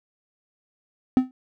triangle tone with exponential decay, 256.9 Hz, C4, 32 cents flat, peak -8 dBFS, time 1.17-1.31 s, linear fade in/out 1 ms, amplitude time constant 29 ms, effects none

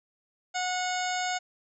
harmonic tone, 730 Hz, F#5, 24 cents flat, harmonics 1 / 2 / 3 / 4 / 5 / 6 / 7 / 9 / 10, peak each -30 / -35 / -37 / -41 / -41 / -43 / -42 / -39 / -43 dBFS, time 0.54-1.39 s, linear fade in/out 20 ms, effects none

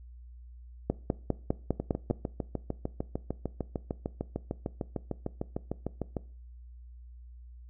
two click trains, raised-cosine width 2 ms, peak -18 / -13 dBFS, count 30 / 7, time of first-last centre 1.8-6.167 / 0.9-2.11 s, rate 6.64 / 4.96 Hz, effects noise-tail reverb RT60 0.4 s tail -20 dB re dry + added 60 Hz sine -46 dBFS peak until 7.69 s

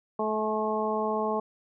harmonic tone with a mistuned harmonic, 216.3 Hz, A3, 29 cents flat, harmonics 1 / 2 / 3 / 4 / 5, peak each -33 / -30 / -32 / -32 / -33 dBFS, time 0.19-1.4 s, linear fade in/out 5 ms, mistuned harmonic 4, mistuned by -16 cents, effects none

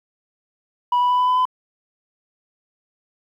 sine tone with pitch steps, 979 / 985.2 / 991.5 / 997.8 / 1004.2 / 1010.6 Hz, B5 / B5 / B5 / B5 / B5 / B5, -15 / -5 / +7 / +17 / +29 / +40 cents, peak -12 dBFS, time 0.92-1.454 s, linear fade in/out 5 ms, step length 89 ms, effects tanh soft clip ceiling -14 dBFS + 9-bit

